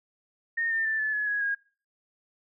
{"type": "tone with pitch steps", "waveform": "sine", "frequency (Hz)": [1839, 1803.2, 1768.2, 1733.8, 1700.1, 1667, 1634.6], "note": ["A#6", "A6", "A6", "A6", "G#6", "G#6", "G#6"], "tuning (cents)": [-24, 42, 8, -26, 40, 6, -28], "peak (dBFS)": -25, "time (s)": [0.57, 1.55], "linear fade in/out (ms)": 10, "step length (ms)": 140, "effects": ["noise-tail reverb RT60 0.4 s tail -22 dB re dry"]}